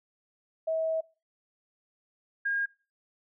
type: tone pair in turn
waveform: sine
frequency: 644 / 1622.8 Hz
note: E5 / G#6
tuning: -41 / -41 cents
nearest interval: octave + major third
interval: 1600 cents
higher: second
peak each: -26 dBFS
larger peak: neither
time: 0.67-1.01 / 2.45-2.66 s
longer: first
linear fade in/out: 10 ms
effects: noise-tail reverb RT60 0.3 s tail -21 dB re dry